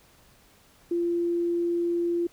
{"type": "tone", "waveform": "sine", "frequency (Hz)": 343.9, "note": "F4", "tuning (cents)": -27, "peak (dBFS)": -23, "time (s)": [0.91, 2.27], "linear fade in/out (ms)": 5, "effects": ["pink hiss -58 dBFS RMS until 2.32 s"]}